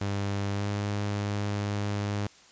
sawtooth tone with pitch glide, 100 to 102.4 Hz, G2 to G#2, +35 to -24 cents, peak -24 dBFS, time 0.01-2.27 s, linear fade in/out 5 ms, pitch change +41 cents, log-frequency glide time 0.53-0.69 s, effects white hiss -55 dBFS RMS until 2.51 s + resampled to 16000 Hz

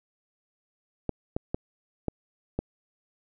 clicks, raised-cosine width 2 ms, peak -14 dBFS, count 5, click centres 1.093 / 1.365 / 1.545 / 2.083 / 2.59 s, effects none

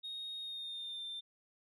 sine tone with pitch glide, 3729 to 3579 Hz, A#7 to A7, 0 to +29 cents, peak -39 dBFS, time 0.03-1.21 s, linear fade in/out 20 ms, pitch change -71 cents, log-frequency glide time 0.4-1.04 s, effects tanh soft clip ceiling -38 dBFS

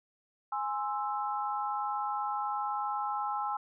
sine chord, Ab augmented, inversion none, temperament equal, 830.6 / 1046.5 / 1318.5 Hz, Ab5 / C6 / E6, 0 / 0 / 0 cents, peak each -33 / -37 / -36 dBFS, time 0.52-3.57 s, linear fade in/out 5 ms, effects none

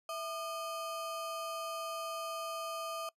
square ring-modulated tone, 936 Hz, A#5, 7 cents sharp, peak -35 dBFS, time 0.09-3.09 s, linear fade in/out 2 ms, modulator 278 Hz, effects noise-tail reverb RT60 0.1 s tail -22 dB re dry + resampled to 32000 Hz

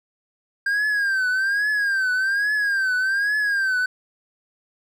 triangle tone with vibrato, 1597 Hz, G6, 32 cents sharp, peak -17 dBFS, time 0.66-3.86 s, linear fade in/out 5 ms, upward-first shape triangle, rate 1.2 Hz, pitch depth 130 cents each way, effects none

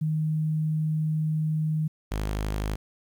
sine / sawtooth tone pair in turn, 155.7 / 51.96 Hz, D#3 / G#1, +2 / +2 cents, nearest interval octave + perfect fifth, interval 1900 cents, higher first, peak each -23 dBFS, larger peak neither, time 0.01-1.88 / 2.11-2.76 s, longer first, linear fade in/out 10 ms, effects 10-bit

